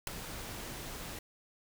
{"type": "noise with ADSR envelope", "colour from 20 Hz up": "pink", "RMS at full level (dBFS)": -29, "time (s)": [0.07, 1.19], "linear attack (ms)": 3, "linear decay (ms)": 6, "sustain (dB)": -14, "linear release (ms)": 4, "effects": []}